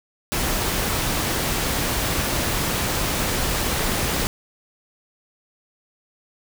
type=noise; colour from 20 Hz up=pink; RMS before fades=-23 dBFS; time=0.32-4.27 s; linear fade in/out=0 ms; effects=none